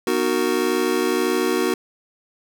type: chord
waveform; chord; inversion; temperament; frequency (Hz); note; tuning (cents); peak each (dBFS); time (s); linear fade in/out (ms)
square; B major seventh; none; just; 246.9 / 308.7 / 370.4 / 463; B3 / D#4 / F#4 / A#4; 0 / -14 / +2 / -12; -27 / -26 / -22 / -26; 0.07-1.74; 2
effects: none